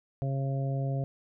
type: harmonic tone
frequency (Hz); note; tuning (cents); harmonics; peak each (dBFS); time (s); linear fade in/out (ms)
136; C#3; -33; 1 / 2 / 3 / 4 / 5; -28 / -41 / -43 / -40 / -41; 0.22-1.04; 0
effects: none